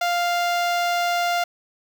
sawtooth tone with notch filter, 698.5 Hz, F5, in tune, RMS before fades -22 dBFS, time 0.01-1.44 s, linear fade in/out 5 ms, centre 10000 Hz, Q 0.93, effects none

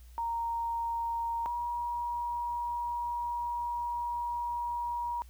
sine tone pair in turn, 930 / 954.5 Hz, A#5 / A#5, -4 / +41 cents, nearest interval unison, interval 45 cents, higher second, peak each -30 / -31 dBFS, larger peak first, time 0.18-1.46 / 1.46-5.22 s, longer second, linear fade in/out 0 ms, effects added 60 Hz sine -49 dBFS peak until 5.29 s + white hiss -64 dBFS RMS until 5.29 s

